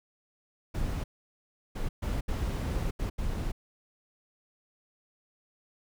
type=noise bursts at uneven times; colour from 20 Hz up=brown; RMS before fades=-31 dBFS; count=6; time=0.74-1.04 / 1.75-1.89 / 2.02-2.21 / 2.28-2.91 / 2.99-3.1 / 3.18-3.52 s; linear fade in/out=10 ms; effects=none